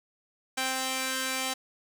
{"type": "tone pair together", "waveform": "5% pulse", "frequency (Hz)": [261.6, 783.9], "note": ["C4", "G5"], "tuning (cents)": [0, 0], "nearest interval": "octave + perfect fifth", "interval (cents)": 1900, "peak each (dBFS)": -20, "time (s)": [0.57, 1.54], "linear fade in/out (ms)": 10, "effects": []}